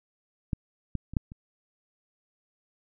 clicks, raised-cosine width 5 ms, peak -15 / -17 / -27 / -12 / -30 dBFS, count 5, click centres 0.532 / 0.953 / 1.136 / 1.168 / 1.319 s, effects none

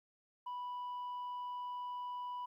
sine tone, 986 Hz, B5, 3 cents flat, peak -37 dBFS, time 0.46-2.46 s, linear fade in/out 10 ms, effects tanh soft clip ceiling -39 dBFS + 13-bit

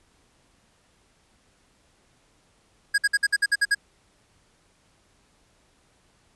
square tone bursts, 1644 Hz, G#6, 18 cents flat, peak -18 dBFS, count 9, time 2.94-3.749 s, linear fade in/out 10 ms, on 41 ms, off 55 ms, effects pink hiss -63 dBFS RMS until 6.35 s + resampled to 24000 Hz

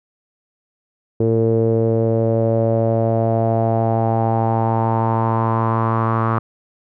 sawtooth tone with low-pass filter sweep, 113.2 Hz, A2, 50 cents sharp, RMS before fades -17 dBFS, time 1.2-6.39 s, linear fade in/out 5 ms, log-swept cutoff 430 to 1200 Hz, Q 5.2, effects none

